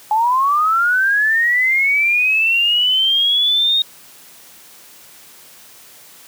sine linear sweep, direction up, 840 to 3729 Hz, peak -12 dBFS, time 0.11-3.82 s, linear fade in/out 2 ms, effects white hiss -43 dBFS RMS until 6.27 s + high-pass 100 Hz 12 dB/octave

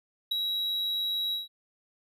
triangle tone with ADSR envelope, 3871 Hz, B7, 35 cents flat, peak -21 dBFS, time 0.31-1.48 s, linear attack 9 ms, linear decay 6 ms, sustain -5 dB, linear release 150 ms, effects none

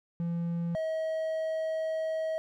triangle tone pair in turn, 170 / 638.3 Hz, F3 / D#5, -46 / +44 cents, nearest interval octave + major seventh, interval 2290 cents, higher second, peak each -27 dBFS, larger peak neither, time 0.2-0.75 / 0.75-2.38 s, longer second, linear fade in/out 0 ms, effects none

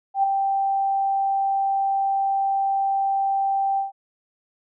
sine tone with ADSR envelope, 784 Hz, G5, in tune, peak -14 dBFS, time 0.14-3.92 s, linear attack 95 ms, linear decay 5 ms, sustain -5 dB, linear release 140 ms, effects none

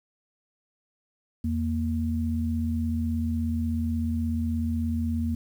sine tone pair together, 83.2 / 233.1 Hz, E2 / A#3, +17 / 0 cents, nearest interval octave + tritone, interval 1783 cents, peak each -27 dBFS, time 1.44-5.35 s, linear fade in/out 5 ms, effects 9-bit

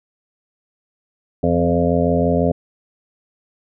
harmonic tone with a mistuned harmonic, 86 Hz, F2, 26 cents flat, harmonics 1 / 2 / 3 / 5 / 6 / 7 / 8, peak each -23 / -20 / -20 / -22 / -22 / -22 / -25 dBFS, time 1.43-2.52 s, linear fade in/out 5 ms, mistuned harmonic 2, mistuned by -19 cents, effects none

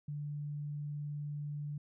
sine tone, 146.83 Hz, D3, in tune, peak -37 dBFS, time 0.08-1.78 s, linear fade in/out 5 ms, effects none

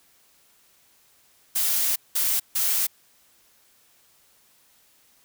blue noise bursts at uneven times, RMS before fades -23 dBFS, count 3, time 1.55-1.96 / 2.15-2.4 / 2.55-2.87 s, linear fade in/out 10 ms, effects white hiss -60 dBFS RMS until 5.24 s

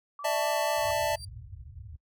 sine tone with vibrato, 1141 Hz, C#6, 50 cents sharp, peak -38 dBFS, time 0.19-0.91 s, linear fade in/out 2 ms, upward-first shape sine, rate 4.2 Hz, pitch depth 37 cents each way
square chord, D suspended second, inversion none, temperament equal with one note detuned, 594.5 / 659.3 / 880 Hz, D5 / E5 / A5, +21 / 0 / 0 cents, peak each -31 dBFS, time 0.24-1.16 s, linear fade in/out 10 ms
white low-pass noise, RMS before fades -42 dBFS, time 0.77-1.96 s, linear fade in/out 5 ms, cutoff 120 Hz, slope 96 dB/octave
30% pulse tone with exponential growth, 4699 Hz, D8, in tune, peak -35 dBFS, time 1.06-1.25 s, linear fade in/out 5 ms, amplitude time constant 41 ms
effects noise-tail reverb RT60 0.1 s tail -26 dB re dry + high-pass 60 Hz 12 dB/octave

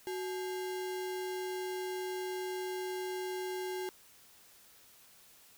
sine tone with sample-and-hold, 370 Hz, F#4, in tune, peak -35 dBFS, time 0.07-3.89 s, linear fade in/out 0 ms, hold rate 1225 Hz, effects white hiss -60 dBFS RMS until 5.57 s

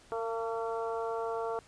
harmonic tone with a mistuned harmonic, 227.9 Hz, A#3, 39 cents flat, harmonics 2 / 3 / 4 / 5 / 6, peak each -34 / -38 / -40 / -42 / -44 dBFS, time 0.12-1.59 s, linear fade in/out 0 ms, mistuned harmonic 4, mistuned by -20 cents, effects pink hiss -59 dBFS RMS until 1.67 s + resampled to 22050 Hz

